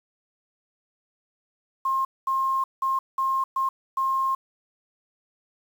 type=tone bursts at uneven times; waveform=sine; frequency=1066 Hz; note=C6; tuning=32 cents sharp; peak=-21 dBFS; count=6; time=1.85-2.05 / 2.27-2.64 / 2.82-2.99 / 3.18-3.44 / 3.56-3.69 / 3.97-4.35 s; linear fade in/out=5 ms; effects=8-bit